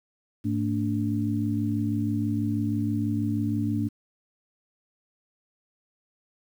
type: tone cluster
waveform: sine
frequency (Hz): 106.3 / 223.8 / 290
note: G#2 / A3 / D4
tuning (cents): +41 / +30 / -22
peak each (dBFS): -28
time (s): 0.44-3.89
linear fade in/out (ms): 20
effects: 9-bit